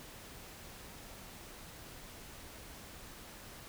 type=silence; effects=pink hiss -51 dBFS RMS until 3.68 s